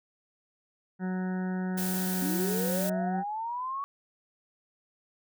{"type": "harmonic tone", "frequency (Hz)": 185, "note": "F#3", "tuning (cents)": 0, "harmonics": [1, 2, 3, 4, 5, 7, 8, 9, 10], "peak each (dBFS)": [-29, -40, -48, -44, -48, -55, -46, -51, -51], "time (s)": [0.99, 3.24], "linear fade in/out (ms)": 50}
{"type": "noise", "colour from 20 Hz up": "blue", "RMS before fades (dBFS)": -35, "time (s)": [1.77, 2.9], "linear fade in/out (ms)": 10}
{"type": "linear sweep", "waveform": "sine", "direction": "up", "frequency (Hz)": [261.6, 1127], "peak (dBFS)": -31, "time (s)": [2.22, 3.84], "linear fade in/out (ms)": 0}
{"effects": []}